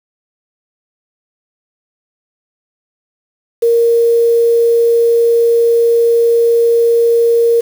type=tone with quantisation; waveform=sine; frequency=466.2 Hz; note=A#4; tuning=in tune; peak=-7 dBFS; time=3.62-7.61 s; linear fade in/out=10 ms; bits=5; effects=none